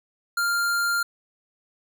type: tone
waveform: square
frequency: 1396.9 Hz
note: F6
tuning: in tune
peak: -22 dBFS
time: 0.37-1.03 s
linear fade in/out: 5 ms
effects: none